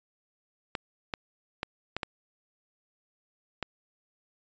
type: clicks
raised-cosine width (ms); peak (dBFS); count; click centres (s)
0.3; -15; 6; 0.752 / 1.138 / 1.631 / 1.966 / 2.032 / 3.627
effects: resampled to 16000 Hz